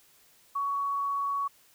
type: tone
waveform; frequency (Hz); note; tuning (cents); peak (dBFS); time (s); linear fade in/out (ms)
sine; 1121; C#6; +19; -27; 0.55-1.48; 10
effects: white hiss -61 dBFS RMS until 1.74 s